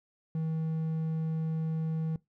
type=tone; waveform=triangle; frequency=160 Hz; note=D#3; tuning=49 cents sharp; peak=-27 dBFS; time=0.35-2.16 s; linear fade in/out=2 ms; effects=noise-tail reverb RT60 0.2 s tail -22 dB re dry